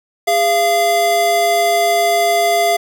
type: tone pair together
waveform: square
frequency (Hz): 409.4 / 686.6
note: G#4 / F5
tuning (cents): -25 / -30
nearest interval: major sixth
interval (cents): 895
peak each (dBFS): -21 / -13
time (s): 0.27-2.77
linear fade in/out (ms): 10
effects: none